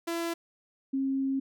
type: tone pair in turn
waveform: sawtooth / sine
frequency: 336.4 / 269.4 Hz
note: E4 / C#4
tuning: +35 / -49 cents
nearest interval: major third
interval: 384 cents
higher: first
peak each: -26 dBFS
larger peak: neither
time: 0.07-0.34 / 0.93-1.4 s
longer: second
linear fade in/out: 10 ms
effects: none